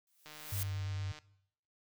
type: noise with exponential growth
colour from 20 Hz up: blue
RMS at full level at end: -37 dBFS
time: 0.07-0.63 s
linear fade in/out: 1 ms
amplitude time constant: 120 ms
type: click train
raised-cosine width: 0.2 ms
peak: -33 dBFS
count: 142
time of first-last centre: 0.26-1.188 s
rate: 152 Hz
type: tone with vibrato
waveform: sine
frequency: 97.3 Hz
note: G2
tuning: 12 cents flat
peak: -35 dBFS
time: 0.52-1.12 s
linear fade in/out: 5 ms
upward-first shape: square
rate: 8.7 Hz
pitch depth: 19 cents each way
effects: noise-tail reverb RT60 0.7 s tail -19 dB re dry